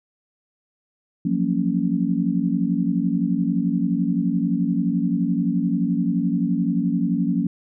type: chord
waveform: sine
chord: Gb major seventh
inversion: third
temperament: just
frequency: 173.43 / 185 / 231.2 / 277.5 Hz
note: F3 / Gb3 / Bb3 / Db4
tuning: -12 / 0 / -14 / +2 cents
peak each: -24 dBFS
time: 1.25-7.47 s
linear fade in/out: 5 ms
effects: none